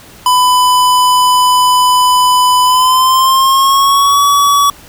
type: tone with pitch glide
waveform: square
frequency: 1000 to 1135.5 Hz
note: B5 to C#6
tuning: +21 to +41 cents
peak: -7 dBFS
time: 0.26-4.7 s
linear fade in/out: 2 ms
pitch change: +220 cents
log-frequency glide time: 2.64-4.22 s
effects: pink hiss -37 dBFS RMS until 4.88 s